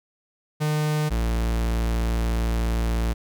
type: tone pair in turn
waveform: 45% pulse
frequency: 151.9 / 56.9 Hz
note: D#3 / A#1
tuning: -41 / -41 cents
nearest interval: octave + perfect fourth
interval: 1700 cents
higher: first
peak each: -21 dBFS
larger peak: neither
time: 0.6-1.1 / 1.1-3.14 s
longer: second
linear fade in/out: 20 ms
effects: none